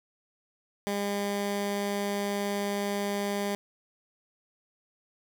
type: tone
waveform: 15% pulse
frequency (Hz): 202.1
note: G#3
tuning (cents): -47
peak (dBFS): -22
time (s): 0.87-3.55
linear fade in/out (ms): 0
effects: none